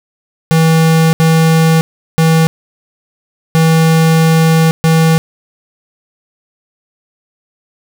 square tone bursts at uneven times, 161.8 Hz, E3, 32 cents flat, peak -7 dBFS, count 5, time 0.51-1.13 / 1.2-1.81 / 2.18-2.47 / 3.55-4.71 / 4.84-5.18 s, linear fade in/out 0 ms, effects none

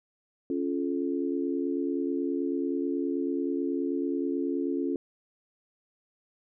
sine chord, Db augmented, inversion none, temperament just, 277.2 / 346.5 / 433.1 Hz, Db4 / F4 / A4, 0 / -14 / -27 cents, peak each -29 / -31 / -35 dBFS, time 0.5-4.96 s, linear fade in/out 2 ms, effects none

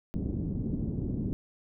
white low-pass noise, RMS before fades -32 dBFS, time 0.14-1.33 s, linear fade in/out 0 ms, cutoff 280 Hz, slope 24 dB/octave, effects none

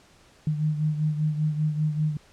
sine beating tone pair, 152.3 / 157.4 Hz, D#3 / D#3, -37 / +20 cents, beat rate 5.1 Hz, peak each -23 / -30 dBFS, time 0.47-2.17 s, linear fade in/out 2 ms, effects pink hiss -56 dBFS RMS until 2.32 s + low-pass 8000 Hz 12 dB/octave

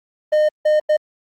triangle tone bursts at uneven times, 610 Hz, D#5, 34 cents flat, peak -10 dBFS, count 3, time 0.32-0.49 / 0.65-0.8 / 0.89-0.97 s, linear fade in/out 10 ms, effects Opus 24 kbps

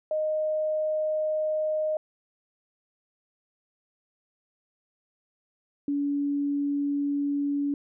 sine tone pair in turn, 619 / 285.1 Hz, D#5 / C#4, -9 / +49 cents, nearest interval octave + minor second, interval 1342 cents, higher first, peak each -24 dBFS, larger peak neither, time 0.11-1.97 / 5.88-7.74 s, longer neither, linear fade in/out 2 ms, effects none

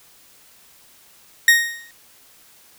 40% pulse tone with exponential decay, 1864.7 Hz, A#6, in tune, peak -6 dBFS, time 1.48-1.91 s, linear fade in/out 2 ms, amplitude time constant 92 ms, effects white hiss -51 dBFS RMS until 2.78 s

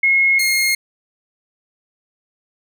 sine / sawtooth tone pair in turn, 2165 / 2141 Hz, C#7 / C7, -41 / +39 cents, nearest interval unison, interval 20 cents, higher first, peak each -11 dBFS, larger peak neither, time 0.03-0.39 / 0.39-0.75 s, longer neither, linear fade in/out 5 ms, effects none

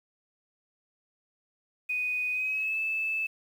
sine tone with pitch glide, 2489 to 2623 Hz, D#7 to E7, 0 to -9 cents, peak -27 dBFS, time 1.89-3.27 s, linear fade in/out 10 ms, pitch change +91 cents, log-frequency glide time 2.32-2.78 s, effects 9-bit

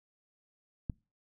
click, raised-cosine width 5 ms, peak -21 dBFS, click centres 0.898 s, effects noise-tail reverb RT60 0.3 s tail -26 dB re dry

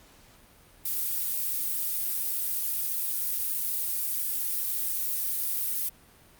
violet noise, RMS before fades -29 dBFS, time 0.85-5.89 s, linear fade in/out 5 ms, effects pink hiss -56 dBFS RMS until 6.39 s + Opus 48 kbps

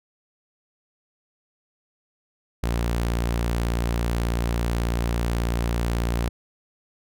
sawtooth tone, 58.27 Hz, A#1, in tune, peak -18 dBFS, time 2.63-6.29 s, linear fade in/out 5 ms, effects none

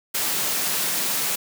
white high-pass noise, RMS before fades -24 dBFS, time 0.14-1.36 s, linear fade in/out 10 ms, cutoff 130 Hz, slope 96 dB/octave, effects none

